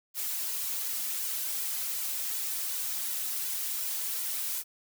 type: noise with flanger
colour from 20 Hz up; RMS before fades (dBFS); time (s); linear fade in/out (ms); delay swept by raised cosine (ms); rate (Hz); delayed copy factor
blue; -33; 0.14-4.64; 50; 2 to 4; 2.7; +1
effects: none